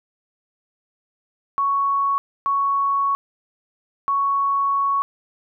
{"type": "tone bursts at uneven times", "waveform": "sine", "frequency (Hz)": 1112, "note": "C#6", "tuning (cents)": 5, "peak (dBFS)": -17, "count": 3, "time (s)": [[1.58, 2.18], [2.46, 3.15], [4.08, 5.02]], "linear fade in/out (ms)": 0, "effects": []}